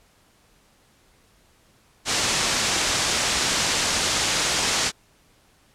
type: low-pass noise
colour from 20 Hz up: white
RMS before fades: -23 dBFS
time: 2.05-4.92 s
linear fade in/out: 50 ms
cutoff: 7500 Hz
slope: 24 dB/octave
effects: pink hiss -59 dBFS RMS until 5.74 s + low-pass 12000 Hz 12 dB/octave